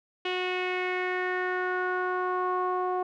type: tone with low-pass filter sweep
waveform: sawtooth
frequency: 365.4 Hz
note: F#4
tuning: 22 cents flat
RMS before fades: -29 dBFS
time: 0.25-3.03 s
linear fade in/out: 5 ms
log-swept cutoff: 2900 to 910 Hz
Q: 4
effects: none